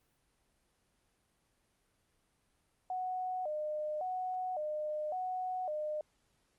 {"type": "tone with vibrato", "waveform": "sine", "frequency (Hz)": 670, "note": "E5", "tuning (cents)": 28, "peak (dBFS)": -34, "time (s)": [2.9, 6.01], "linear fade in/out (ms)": 2, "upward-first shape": "square", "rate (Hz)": 0.9, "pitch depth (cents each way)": 170, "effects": ["pink hiss -75 dBFS RMS until 6.58 s", "Opus 32 kbps"]}